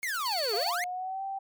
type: noise with tremolo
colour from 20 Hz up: blue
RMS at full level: -41 dBFS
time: 0.02-0.81 s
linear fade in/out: 50 ms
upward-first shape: sine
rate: 17 Hz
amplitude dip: 75%
type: exponential two-way sweep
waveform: 45% pulse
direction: down then up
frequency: 2217 to 390 to 2217 Hz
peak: -30 dBFS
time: 0.03-0.84 s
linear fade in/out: 0 ms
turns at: 0.55 s
type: tone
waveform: sine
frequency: 4462 Hz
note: C#8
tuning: 11 cents sharp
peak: -31 dBFS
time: 0.25-0.71 s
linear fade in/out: 10 ms
type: tone with pitch glide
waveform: sine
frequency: 698.5 to 779.5 Hz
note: F5 to G5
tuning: 0 to -10 cents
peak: -32 dBFS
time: 0.53-1.39 s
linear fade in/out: 10 ms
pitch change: +190 cents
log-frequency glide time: 0.73-1.23 s
effects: none